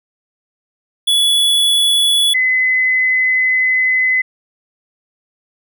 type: tone pair in turn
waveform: square / sine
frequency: 3411 / 2028 Hz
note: G#7 / B6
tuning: +46 / +45 cents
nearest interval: major sixth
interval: 901 cents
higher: first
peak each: -11 dBFS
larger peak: neither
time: 1.07-2.34 / 2.34-4.22 s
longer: second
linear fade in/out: 10 ms
effects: none